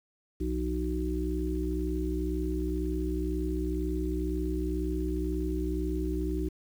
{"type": "harmonic tone with a mistuned harmonic", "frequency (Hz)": 62, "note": "B1", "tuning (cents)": 7, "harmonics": [1, 3, 5, 6], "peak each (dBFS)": [-31, -38, -33, -35], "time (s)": [0.4, 6.49], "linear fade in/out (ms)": 10, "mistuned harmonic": 3, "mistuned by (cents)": -120, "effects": ["9-bit"]}